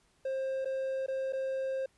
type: tone with dropouts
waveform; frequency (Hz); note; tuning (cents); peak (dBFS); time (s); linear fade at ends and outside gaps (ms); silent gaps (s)
triangle; 531; C5; +25; -29; 0.25-1.86; 5; 0.648-0.655 / 1.063-1.082 / 1.325-1.332
effects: pink hiss -69 dBFS RMS until 1.97 s + resampled to 24000 Hz

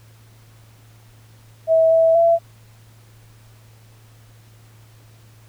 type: tone with pitch steps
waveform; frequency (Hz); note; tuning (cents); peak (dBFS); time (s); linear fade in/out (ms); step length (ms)
sine; 649 / 654 / 672; E5 / E5 / E5; -27 / -14 / +33; -11; 1.67-2.39; 50; 240
effects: added 111 Hz sine -46 dBFS peak until 5.48 s + pink hiss -54 dBFS RMS until 5.48 s

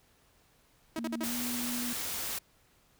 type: tone bursts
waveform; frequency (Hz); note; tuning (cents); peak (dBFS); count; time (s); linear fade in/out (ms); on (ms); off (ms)
sawtooth; 320; D#4; +49; -29; 4; 0.96-1.239; 2; 33; 49
type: tone with pitch glide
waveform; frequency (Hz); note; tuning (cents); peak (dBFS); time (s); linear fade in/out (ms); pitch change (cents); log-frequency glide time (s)
sine; 233.1 to 242.6; A#3 to B3; 0 to -31; -35; 0.98-1.93; 0; +69; 1.26-1.33
type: noise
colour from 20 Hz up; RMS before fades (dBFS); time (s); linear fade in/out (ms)
white; -36; 1.23-2.39; 10
effects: pink hiss -66 dBFS RMS until 2.99 s

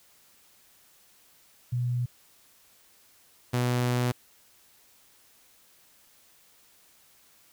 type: tone pair in turn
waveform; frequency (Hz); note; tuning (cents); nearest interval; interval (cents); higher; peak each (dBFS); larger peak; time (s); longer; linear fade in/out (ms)
sine / sawtooth; 122.6 / 123.22; B2 / B2; -12 / -4; unison; 8; second; -25 / -20; second; 1.72-2.06 / 3.53-4.12; second; 10
effects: white hiss -60 dBFS RMS until 7.52 s

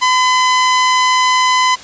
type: tone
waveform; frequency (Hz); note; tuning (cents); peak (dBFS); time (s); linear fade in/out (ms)
sawtooth; 1013; B5; +44; -6; 0.01-1.76; 20
effects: white hiss -34 dBFS RMS until 1.83 s + resampled to 16000 Hz

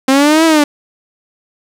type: linear two-way sweep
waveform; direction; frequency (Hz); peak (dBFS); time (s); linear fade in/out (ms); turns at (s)
sawtooth; up then down; 260.9 to 329.6 to 286.6; -3; 0.08-0.64; 5; 0.45
effects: low-pass 11000 Hz 12 dB/octave + 7-bit

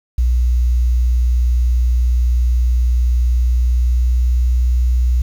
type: tone with pitch glide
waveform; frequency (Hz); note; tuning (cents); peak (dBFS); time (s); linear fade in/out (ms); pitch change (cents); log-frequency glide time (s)
sine; 60.6 to 61.3; B1 to B1; -32 to -12; -11; 0.18-5.22; 5; +20; 3.33-4.62
effects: 7-bit

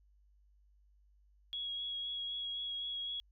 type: tone with vibrato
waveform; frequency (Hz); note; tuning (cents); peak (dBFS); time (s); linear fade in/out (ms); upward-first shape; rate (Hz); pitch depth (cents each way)
sine; 3323; G#7; 0; -37; 1.53-3.2; 0; sine; 3.9; 14
effects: added 50 Hz sine -64 dBFS peak until 3.31 s

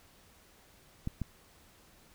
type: clicks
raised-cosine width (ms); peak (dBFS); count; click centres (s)
5; -21; 2; 1.074 / 1.217
effects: pink hiss -61 dBFS RMS until 2.14 s

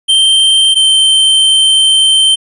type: tone pair in turn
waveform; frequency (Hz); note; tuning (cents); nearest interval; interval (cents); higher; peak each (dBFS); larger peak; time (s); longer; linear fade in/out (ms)
square; 3136 / 3114; G7 / G7; 0 / -12; unison; 12; first; -6; neither; 0.08-0.75 / 0.75-2.36; second; 20
effects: resampled to 24000 Hz

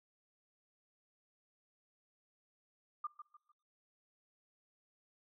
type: tone with echo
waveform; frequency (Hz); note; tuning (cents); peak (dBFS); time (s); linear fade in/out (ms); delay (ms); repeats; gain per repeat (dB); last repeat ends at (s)
sine; 1200; D6; +37; -36; 3.04-3.07; 5; 150; 3; -10; 3.52
effects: noise-tail reverb RT60 0.9 s tail -25 dB re dry

